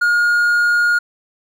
triangle tone, 1428 Hz, F6, 38 cents sharp, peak -10 dBFS, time 0.01-0.99 s, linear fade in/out 10 ms, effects none

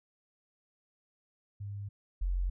sine tone pair in turn, 101.1 / 45.03 Hz, G#2 / F#1, -46 / -46 cents, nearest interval octave + major second, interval 1400 cents, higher first, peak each -37 / -28 dBFS, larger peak second, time 1.6-1.89 / 2.21-2.5 s, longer neither, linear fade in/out 10 ms, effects none

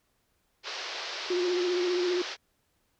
white band-pass noise, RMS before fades -37 dBFS, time 0.63-2.37 s, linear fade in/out 50 ms, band 360 to 5400 Hz, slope 48 dB/octave
sine tone with vibrato, 357.3 Hz, F4, 40 cents sharp, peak -25 dBFS, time 1.3-2.22 s, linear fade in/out 5 ms, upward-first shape triangle, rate 15 Hz, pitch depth 48 cents each way
effects pink hiss -73 dBFS RMS until 2.99 s

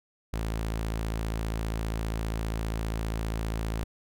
sawtooth tone, 55 Hz, A1, in tune, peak -25 dBFS, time 0.33-3.84 s, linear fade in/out 5 ms, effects none

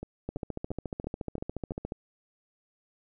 two click trains, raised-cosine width 2 ms, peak -20 / -24 dBFS, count 24 / 6, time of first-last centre 0.29-1.921 / 0.03-1.719 s, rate 14.1 / 2.96 Hz, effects none

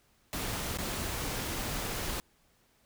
pink noise with dropouts, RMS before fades -35 dBFS, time 0.33-2.2 s, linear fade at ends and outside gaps 0 ms, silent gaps 0.772-0.786 s, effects pink hiss -68 dBFS RMS until 2.85 s

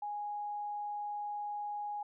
sine tone, 828 Hz, G#5, 5 cents flat, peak -36 dBFS, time 0.02-2.03 s, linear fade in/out 5 ms, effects none

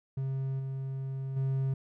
triangle tone with level steps, 134.1 Hz, C3, 43 cents sharp, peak -28 / -31 / -25 dBFS, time 0.17-1.74 s, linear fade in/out 5 ms, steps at 0.59 / 1.36 s, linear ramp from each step 10 ms, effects none

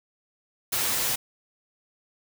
white noise with comb filter, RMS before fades -26 dBFS, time 0.72-1.16 s, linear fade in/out 10 ms, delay 8 ms, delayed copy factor +0.55, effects none

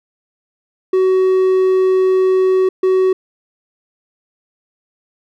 triangle tone bursts at uneven times, 375.2 Hz, F#4, 24 cents sharp, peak -8 dBFS, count 2, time 0.93-2.69 / 2.83-3.13 s, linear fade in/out 5 ms, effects none

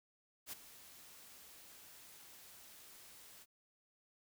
white noise with ADSR envelope, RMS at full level -44 dBFS, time 0.46-3.46 s, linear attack 64 ms, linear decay 15 ms, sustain -14 dB, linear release 41 ms, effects none

